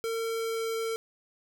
square tone with pitch glide, 454.6 to 451.5 Hz, A#4 to A4, -43 to +45 cents, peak -30 dBFS, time 0.04-0.96 s, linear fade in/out 0 ms, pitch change -12 cents, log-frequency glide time 0.21-0.71 s, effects none

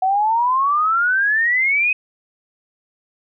sine exponential sweep, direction up, 740 to 2543 Hz, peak -14 dBFS, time 0.02-1.93 s, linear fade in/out 5 ms, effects none

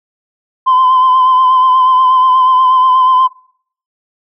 sine tone with vibrato, 1028 Hz, C6, 31 cents flat, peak -4 dBFS, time 0.66-3.28 s, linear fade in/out 20 ms, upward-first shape sine, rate 8.3 Hz, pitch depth 33 cents each way, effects noise-tail reverb RT60 0.6 s tail -26 dB re dry + tanh soft clip ceiling -3 dBFS

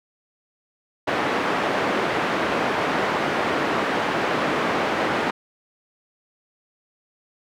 pink band-pass noise, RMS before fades -23 dBFS, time 1.07-5.31 s, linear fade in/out 10 ms, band 290 to 2000 Hz, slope 12 dB/octave, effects none

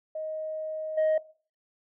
sine tone with level steps, 626 Hz, D#5, 10 cents sharp, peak -31 / -19 dBFS, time 0.15-1.18 s, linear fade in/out 5 ms, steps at 0.97 s, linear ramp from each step 10 ms, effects noise-tail reverb RT60 0.4 s tail -20 dB re dry + tanh soft clip ceiling -20 dBFS

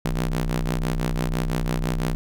sawtooth ring-modulated tone, 61.74 Hz, B1, in tune, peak -15 dBFS, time 0.05-2.15 s, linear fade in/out 0 ms, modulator 95.6 Hz, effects none

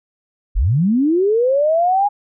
sine linear sweep, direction up, 31.59 to 830.6 Hz, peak -12 dBFS, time 0.55-2.09 s, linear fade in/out 20 ms, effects none

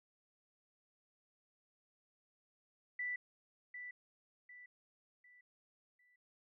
sine tone with echo, 1975.5 Hz, B6, in tune, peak -37 dBFS, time 2.99-3.16 s, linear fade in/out 5 ms, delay 750 ms, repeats 4, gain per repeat -8 dB, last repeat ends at 6.16 s, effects none

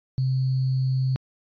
sine tone with sample-and-hold, 130.81 Hz, C3, in tune, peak -20 dBFS, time 0.18-1.16 s, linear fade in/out 0 ms, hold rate 4410 Hz, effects resampled to 11025 Hz

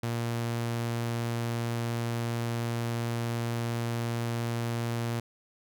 sawtooth tone, 117.2 Hz, A#2, 10 cents sharp, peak -25 dBFS, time 0.03-5.2 s, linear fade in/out 5 ms, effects none

